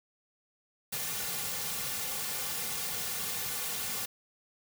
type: noise with comb filter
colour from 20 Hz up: white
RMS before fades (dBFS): -35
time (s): 0.92-4.06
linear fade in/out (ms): 10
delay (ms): 3.1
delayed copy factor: -0.9
effects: none